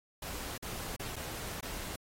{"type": "noise with dropouts", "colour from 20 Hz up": "pink", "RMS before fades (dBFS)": -41, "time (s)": [0.22, 1.96], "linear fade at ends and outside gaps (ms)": 5, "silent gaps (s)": [[0.579, 0.624], [0.964, 0.995], [1.159, 1.164], [1.607, 1.626]], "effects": ["AAC 48 kbps"]}